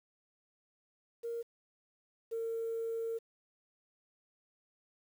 sine tone pair in turn, 466.2 / 455.8 Hz, A#4 / A#4, 0 / -39 cents, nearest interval unison, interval 39 cents, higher first, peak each -35 / -33 dBFS, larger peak second, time 1.23-1.43 / 2.31-3.19 s, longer second, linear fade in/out 20 ms, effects tanh soft clip ceiling -30 dBFS + 10-bit

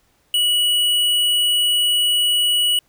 sine tone with hard clipping, 2930 Hz, F#7, 18 cents flat, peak -16 dBFS, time 0.34-2.79 s, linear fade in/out 2 ms, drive 12 dB, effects pink hiss -61 dBFS RMS until 2.88 s

